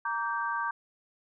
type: chord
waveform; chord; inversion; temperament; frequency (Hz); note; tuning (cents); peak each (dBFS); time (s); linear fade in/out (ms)
sine; G minor; first; equal with one note detuned; 932.3 / 1158.5 / 1568; Bb5 / D6 / G6; 0 / -24 / 0; -33; 0.05-0.71; 5
effects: none